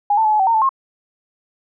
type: tone with pitch steps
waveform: sine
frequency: 821 / 887 / 858 / 852 / 767 / 917 / 877 / 1072 Hz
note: G#5 / A5 / A5 / G#5 / G5 / A#5 / A5 / C6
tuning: -20 / +14 / -44 / +44 / -38 / -29 / -6 / +42 cents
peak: -12 dBFS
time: 0.1-0.692 s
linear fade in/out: 5 ms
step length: 74 ms
effects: none